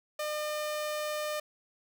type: tone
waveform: sawtooth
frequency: 604 Hz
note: D5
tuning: 48 cents sharp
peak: -28 dBFS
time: 0.19-1.4 s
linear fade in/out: 5 ms
effects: none